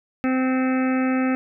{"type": "harmonic tone with a mistuned harmonic", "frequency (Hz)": 259.2, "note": "C4", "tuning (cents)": -16, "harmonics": [1, 2, 3, 5, 6, 7, 8, 9, 10], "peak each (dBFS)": [-19, -29, -32, -32, -36, -36, -37, -39, -37], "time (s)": [0.24, 1.35], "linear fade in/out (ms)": 0, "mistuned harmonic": 9, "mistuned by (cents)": -44, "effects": []}